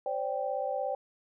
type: chord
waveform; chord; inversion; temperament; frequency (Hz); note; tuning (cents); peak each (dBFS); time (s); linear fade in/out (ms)
sine; C suspended second; none; equal with one note detuned; 523.3 / 580.2 / 784; C5 / D5 / G5; 0 / -21 / 0; -34; 0.06-0.95; 2
effects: none